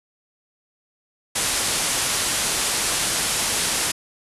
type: low-pass noise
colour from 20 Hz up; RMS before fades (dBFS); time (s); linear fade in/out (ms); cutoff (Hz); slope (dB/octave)
white; -23; 1.35-3.92; 10; 11000; 48
effects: resampled to 32000 Hz